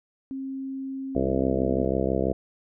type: tone with pitch glide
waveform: sine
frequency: 267.9 to 252.9 Hz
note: C4 to B3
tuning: +41 to +41 cents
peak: -30 dBFS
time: 0.31-1.85 s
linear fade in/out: 0 ms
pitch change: -100 cents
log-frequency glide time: 1.38-1.65 s
type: harmonic tone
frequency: 66.1 Hz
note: C2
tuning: 18 cents sharp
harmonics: 1 / 2 / 3 / 4 / 5 / 6 / 7 / 8 / 9 / 10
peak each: -32 / -33 / -30 / -33 / -30 / -30 / -30 / -31 / -34 / -33 dBFS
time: 1.15-2.33 s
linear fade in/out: 5 ms
effects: none